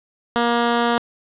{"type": "tone", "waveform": "10% pulse", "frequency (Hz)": 236.6, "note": "A#3", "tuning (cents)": 26, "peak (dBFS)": -8, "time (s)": [0.36, 0.98], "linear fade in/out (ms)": 0, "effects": ["resampled to 8000 Hz", "8-bit"]}